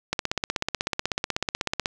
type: click train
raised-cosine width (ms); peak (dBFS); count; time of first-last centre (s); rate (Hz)
0.2; -7; 29; 0.13-1.858; 16.2
effects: none